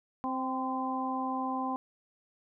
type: harmonic tone with a mistuned harmonic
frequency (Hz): 261.6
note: C4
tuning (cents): 0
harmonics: 1 / 2 / 3 / 4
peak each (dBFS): -34 / -43 / -35 / -35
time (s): 0.24-1.76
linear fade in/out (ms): 0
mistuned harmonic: 4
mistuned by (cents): -29
effects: none